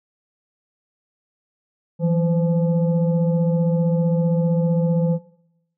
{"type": "tone with frequency modulation", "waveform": "sine", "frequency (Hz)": 165.3, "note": "E3", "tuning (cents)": 5, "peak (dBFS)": -16, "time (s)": [1.99, 5.19], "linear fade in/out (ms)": 50, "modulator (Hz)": 346, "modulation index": 0.76, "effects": ["noise-tail reverb RT60 0.8 s tail -20 dB re dry"]}